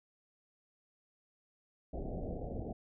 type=low-pass noise; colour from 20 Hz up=pink; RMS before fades=-40 dBFS; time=1.93-2.73 s; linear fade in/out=5 ms; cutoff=750 Hz; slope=96 dB/octave; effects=none